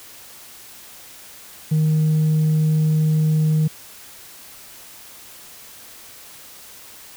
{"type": "tone with tanh clipping", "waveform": "sine", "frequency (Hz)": 155.56, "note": "D#3", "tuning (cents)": 0, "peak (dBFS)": -15, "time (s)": [1.71, 3.68], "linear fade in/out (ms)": 10, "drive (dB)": 1, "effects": ["white hiss -42 dBFS RMS until 7.16 s"]}